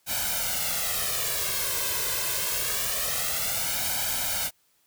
white noise with flanger, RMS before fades -28 dBFS, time 0.06-4.51 s, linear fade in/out 50 ms, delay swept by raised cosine 1.3 to 1.95 ms, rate 0.25 Hz, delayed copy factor +0.8, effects white hiss -67 dBFS RMS until 4.86 s

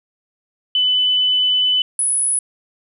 sine tone pair in turn, 3003 / 10156 Hz, F#7 / D#9, +25 / +34 cents, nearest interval octave + major sixth, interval 2109 cents, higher second, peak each -13 / -15 dBFS, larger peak first, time 0.75-1.82 / 1.99-2.39 s, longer first, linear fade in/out 2 ms, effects none

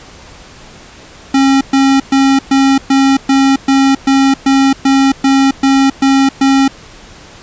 square tone bursts, 271 Hz, C#4, 39 cents flat, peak -7 dBFS, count 14, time 1.34-6.68 s, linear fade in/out 5 ms, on 270 ms, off 120 ms, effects pink hiss -36 dBFS RMS until 7.42 s + resampled to 16000 Hz

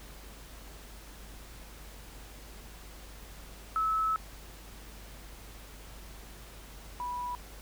sine tone pair in turn, 1300 / 981.1 Hz, E6 / B5, -24 / -12 cents, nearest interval perfect fourth, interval 488 cents, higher first, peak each -26 / -33 dBFS, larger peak first, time 3.76-4.16 / 7-7.35 s, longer first, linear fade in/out 0 ms, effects added 50 Hz sine -48 dBFS peak until 7.61 s + pink hiss -51 dBFS RMS until 7.61 s

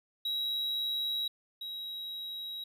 triangle tone pair in turn, 3861 / 3843 Hz, B7 / B7, -40 / -48 cents, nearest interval unison, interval 8 cents, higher first, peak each -29 / -36 dBFS, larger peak first, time 0.25-1.28 / 1.61-2.64 s, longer neither, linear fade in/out 5 ms, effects none

